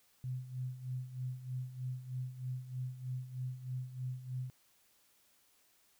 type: tone with tremolo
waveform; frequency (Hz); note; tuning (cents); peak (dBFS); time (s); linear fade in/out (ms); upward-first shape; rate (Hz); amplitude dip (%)
sine; 127.5; C3; -44; -35; 0.24-4.5; 0; sine; 3.2; 75
effects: white hiss -70 dBFS RMS until 5.99 s